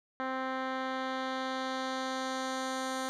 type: tone with low-pass filter sweep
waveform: 10% pulse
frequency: 261.6 Hz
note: C4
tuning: in tune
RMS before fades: -35 dBFS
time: 0.2-3.09 s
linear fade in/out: 0 ms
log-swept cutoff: 2000 to 9000 Hz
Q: 1.1
effects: none